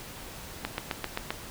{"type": "click train", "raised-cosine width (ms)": 0.3, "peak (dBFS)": -13, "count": 6, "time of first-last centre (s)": [0.65, 1.305], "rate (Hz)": 7.63, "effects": ["pink hiss -43 dBFS RMS until 1.5 s"]}